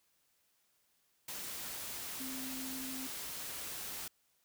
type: tone in noise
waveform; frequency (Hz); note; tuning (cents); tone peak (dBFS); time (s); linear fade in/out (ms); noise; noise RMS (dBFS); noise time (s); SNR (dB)
sine; 261.6; C4; 0; -43; 2.2-3.07; 5; white; -43; 1.28-4.08; -3
effects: white hiss -75 dBFS RMS until 4.44 s